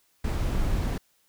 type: noise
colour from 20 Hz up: brown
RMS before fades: -26 dBFS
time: 0.24-0.98 s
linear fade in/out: 5 ms
effects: white hiss -67 dBFS RMS until 1.28 s